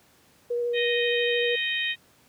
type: tone with vibrato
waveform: sine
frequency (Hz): 479.5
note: A#4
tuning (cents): +49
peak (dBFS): -24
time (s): 0.5-1.56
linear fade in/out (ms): 10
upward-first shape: sine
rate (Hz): 13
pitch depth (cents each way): 11
type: harmonic tone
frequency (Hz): 622.3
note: D#5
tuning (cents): 0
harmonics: 3 / 4 / 5 / 6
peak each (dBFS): -29 / -30 / -31 / -32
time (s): 0.73-1.96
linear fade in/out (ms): 50
effects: pink hiss -59 dBFS RMS until 2.28 s + high-pass 100 Hz 12 dB/octave